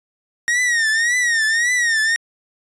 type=tone with vibrato; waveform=45% pulse; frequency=1864.7 Hz; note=A#6; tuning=in tune; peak=-15 dBFS; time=0.48-2.16 s; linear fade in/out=0 ms; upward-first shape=triangle; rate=1.8 Hz; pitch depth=130 cents each way; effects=resampled to 22050 Hz